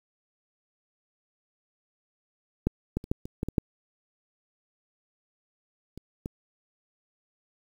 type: clicks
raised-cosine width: 3 ms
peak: -10 / -14 / -28 / -12 / -24 / -15 / -18 / -9 / -28 / -20 dBFS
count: 10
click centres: 2.67 / 2.97 / 3.041 / 3.115 / 3.255 / 3.431 / 3.486 / 3.582 / 5.976 / 6.259 s
effects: 8-bit

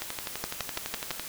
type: two click trains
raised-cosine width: 0.2 ms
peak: -13 / -15 dBFS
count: 5 / 15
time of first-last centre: 0.44-1.107 / 0.02-1.196 s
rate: 6 / 11.9 Hz
effects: white hiss -40 dBFS RMS until 1.28 s

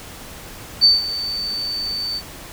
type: tone with ADSR envelope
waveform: sine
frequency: 4554 Hz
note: C#8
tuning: 46 cents sharp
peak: -7 dBFS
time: 0.81-2.22 s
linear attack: 31 ms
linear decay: 170 ms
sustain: -15 dB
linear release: 52 ms
effects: pink hiss -37 dBFS RMS until 2.52 s

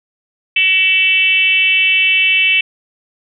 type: tone with frequency modulation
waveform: sine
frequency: 2653 Hz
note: E7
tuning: 10 cents sharp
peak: -9 dBFS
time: 0.56-2.61 s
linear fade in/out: 5 ms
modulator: 380 Hz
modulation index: 0.98
effects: none

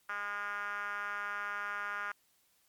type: tone with band-pass filter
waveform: 5% pulse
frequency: 204.4 Hz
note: G#3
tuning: 27 cents flat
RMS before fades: -38 dBFS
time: 0.09-2.12 s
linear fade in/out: 5 ms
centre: 1400 Hz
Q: 3.8
effects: white hiss -71 dBFS RMS until 2.68 s + MP3 96 kbps

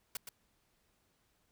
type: noise with echo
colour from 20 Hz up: white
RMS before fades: -39 dBFS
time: 0.15-0.17 s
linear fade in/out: 2 ms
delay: 120 ms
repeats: 1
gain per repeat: -7 dB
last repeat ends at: 0.29 s
effects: pink hiss -75 dBFS RMS until 1.51 s

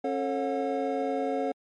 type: tone cluster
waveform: triangle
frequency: 271.6 / 442.8 / 543 / 723 Hz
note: C#4 / A4 / C#5 / F#5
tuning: -35 / +11 / -36 / -40 cents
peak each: -30 dBFS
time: 0.04-1.52 s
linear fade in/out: 5 ms
effects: MP3 48 kbps

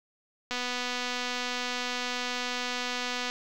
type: click train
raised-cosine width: 0.2 ms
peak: -15 dBFS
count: 690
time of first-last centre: 0.51-3.299 s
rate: 247 Hz
effects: low-pass 7000 Hz 12 dB/octave + 8-bit

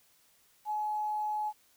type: tone with quantisation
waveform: sine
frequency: 848 Hz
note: G#5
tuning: 36 cents sharp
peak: -30 dBFS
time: 0.65-1.53 s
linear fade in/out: 50 ms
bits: 10
effects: white hiss -66 dBFS RMS until 1.76 s

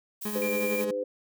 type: noise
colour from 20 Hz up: violet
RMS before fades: -37 dBFS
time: 0.21-0.85 s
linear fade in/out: 10 ms
type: tone with tremolo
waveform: 30% pulse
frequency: 210 Hz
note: G#3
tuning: 19 cents sharp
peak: -27 dBFS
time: 0.25-0.91 s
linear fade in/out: 5 ms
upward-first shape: sine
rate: 11 Hz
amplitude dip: 50%
type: harmonic tone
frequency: 101.7 Hz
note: G#2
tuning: 36 cents flat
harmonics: 3 / 4 / 5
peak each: -39 / -37 / -28 dBFS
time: 0.35-1.04 s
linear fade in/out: 10 ms
type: tone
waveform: triangle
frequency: 2377 Hz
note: D7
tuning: 20 cents sharp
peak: -31 dBFS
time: 0.42-0.81 s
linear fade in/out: 0 ms
effects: none

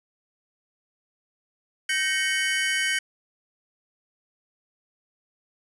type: tone cluster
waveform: square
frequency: 1552 / 1868 / 2213 / 3023 Hz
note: G6 / A#6 / C#7 / F#7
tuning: -18 / +3 / -3 / +36 cents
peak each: -29 dBFS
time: 1.89-2.99 s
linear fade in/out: 5 ms
effects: resampled to 24000 Hz + 9-bit

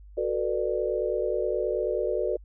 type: chord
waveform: sine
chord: B minor seventh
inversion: second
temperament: just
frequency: 370.4 / 444.5 / 493.9 / 592.7 Hz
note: F#4 / A4 / B4 / D5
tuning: +2 / +18 / 0 / +16 cents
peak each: -30 dBFS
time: 0.17-2.37 s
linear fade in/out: 10 ms
effects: added 50 Hz sine -45 dBFS peak until 2.44 s

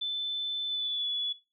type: tone with pitch glide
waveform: sine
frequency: 3520 to 3416 Hz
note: A7 to G#7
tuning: 0 to +48 cents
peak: -29 dBFS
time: 0.01-1.33 s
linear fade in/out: 10 ms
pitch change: -52 cents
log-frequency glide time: 0.68-1.07 s
effects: noise-tail reverb RT60 0.3 s tail -18 dB re dry

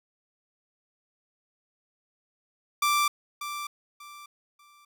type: tone with echo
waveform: sawtooth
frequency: 1174.7 Hz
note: D6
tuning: in tune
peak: -18 dBFS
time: 2.82-3.08 s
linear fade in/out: 5 ms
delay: 590 ms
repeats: 3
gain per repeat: -11 dB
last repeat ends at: 4.85 s
effects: none

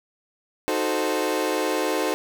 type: chord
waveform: 30% pulse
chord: D# diminished seventh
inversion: none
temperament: equal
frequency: 311.1 / 370 / 440 / 523.3 Hz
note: D#4 / F#4 / A4 / C5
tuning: 0 / 0 / 0 / 0 cents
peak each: -25 / -26 / -25 / -25 dBFS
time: 0.68-2.14 s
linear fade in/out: 0 ms
effects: none

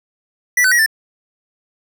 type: tone with pitch steps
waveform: square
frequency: 1963 / 1514 / 1907 / 1775 Hz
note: B6 / F#6 / A#6 / A6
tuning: -11 / +39 / +39 / +15 cents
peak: -11 dBFS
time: 0.57-0.862 s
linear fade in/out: 5 ms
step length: 73 ms
effects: none

